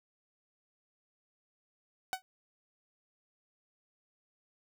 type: tone with exponential decay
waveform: sawtooth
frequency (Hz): 750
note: F#5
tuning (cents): +23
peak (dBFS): -25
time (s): 2.13-2.22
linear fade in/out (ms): 0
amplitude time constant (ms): 18
effects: none